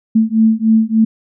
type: beating tone pair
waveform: sine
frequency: 220 / 223.4 Hz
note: A3 / A3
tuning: 0 / +27 cents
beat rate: 3.4 Hz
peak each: -12 dBFS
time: 0.15-1.05 s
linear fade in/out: 10 ms
effects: none